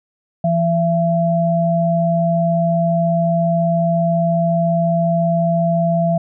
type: tone pair together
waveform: sine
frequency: 168.2 / 673.6 Hz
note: E3 / E5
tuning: +35 / +37 cents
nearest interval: 2 octaves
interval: 2402 cents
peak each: -16 dBFS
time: 0.44-6.18 s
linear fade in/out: 5 ms
effects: none